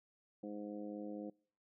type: harmonic tone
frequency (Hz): 103.83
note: G#2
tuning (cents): 0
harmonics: 2 / 3 / 4 / 5 / 6 / 7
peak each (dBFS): -47 / -46 / -54 / -49 / -62 / -58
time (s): 0.43-1.3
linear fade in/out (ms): 5
effects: noise-tail reverb RT60 0.5 s tail -26 dB re dry